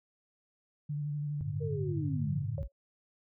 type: tone with vibrato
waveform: sine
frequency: 146.83 Hz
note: D3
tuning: in tune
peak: -32 dBFS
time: 0.89-2.43 s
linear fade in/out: 10 ms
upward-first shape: square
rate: 12 Hz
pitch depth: 21 cents each way
type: chord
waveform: sine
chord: G suspended second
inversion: none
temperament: just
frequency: 98 / 110.25 / 147 Hz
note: G2 / A2 / D3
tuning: 0 / +4 / +2 cents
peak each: -38 dBFS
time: 1.41-2.63 s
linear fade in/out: 0 ms
type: linear sweep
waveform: sine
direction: down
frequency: 475.7 to 46.09 Hz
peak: -36 dBFS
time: 1.6-2.68 s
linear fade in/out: 20 ms
type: tone with exponential decay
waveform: sine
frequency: 554.4 Hz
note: C#5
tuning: in tune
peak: -36 dBFS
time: 2.58-2.72 s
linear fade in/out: 1 ms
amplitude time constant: 29 ms
effects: none